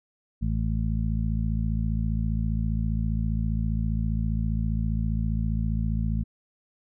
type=harmonic tone; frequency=55 Hz; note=A1; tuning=in tune; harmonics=1 / 2 / 3 / 4; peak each=-26 / -29 / -31 / -32 dBFS; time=0.41-6.24 s; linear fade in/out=20 ms; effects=none